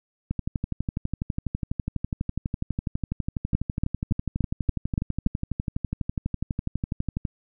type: two click trains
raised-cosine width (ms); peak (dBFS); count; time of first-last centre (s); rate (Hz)
5; -14 / -9; 85 / 7; 0.31-7.252 / 3.55-5.264; 12.1 / 3.5
effects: none